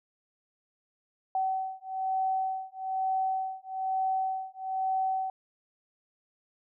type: beating tone pair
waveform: sine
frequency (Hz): 760 / 761.1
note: F#5 / F#5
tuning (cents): +46 / +49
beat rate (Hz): 1.1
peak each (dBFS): -31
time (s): 1.35-5.3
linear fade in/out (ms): 2
effects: none